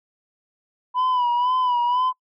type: tone with vibrato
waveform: sine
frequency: 989 Hz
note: B5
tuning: 2 cents sharp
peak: -15 dBFS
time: 0.94-2.13 s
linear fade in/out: 50 ms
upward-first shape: sine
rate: 2 Hz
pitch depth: 57 cents each way
effects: noise-tail reverb RT60 0.1 s tail -24 dB re dry + tanh soft clip ceiling -17 dBFS